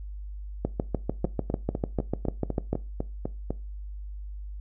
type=two click trains; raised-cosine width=2 ms; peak=-15 / -12 dBFS; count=10 / 15; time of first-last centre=1.25-3.506 / 0.65-2.73 s; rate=3.99 / 6.73 Hz; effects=noise-tail reverb RT60 0.3 s tail -20 dB re dry + added 50 Hz sine -35 dBFS peak until 4.6 s